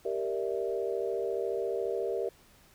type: chord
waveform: sine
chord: E half-diminished seventh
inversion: first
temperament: equal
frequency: 392 / 466.2 / 587.3 / 659.3 Hz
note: G4 / Bb4 / D5 / E5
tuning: 0 / 0 / 0 / 0 cents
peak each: -33 / -33 / -38 / -38 dBFS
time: 0.05-2.29 s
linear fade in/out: 5 ms
effects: pink hiss -60 dBFS RMS until 2.74 s